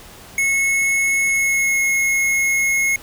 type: tone with pitch glide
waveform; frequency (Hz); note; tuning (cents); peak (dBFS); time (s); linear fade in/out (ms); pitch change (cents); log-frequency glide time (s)
square; 2188 to 2168; C#7 to C#7; -23 to -39; -16; 0.38-2.96; 2; -16; 1.25-1.81
effects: pink hiss -41 dBFS RMS until 3.02 s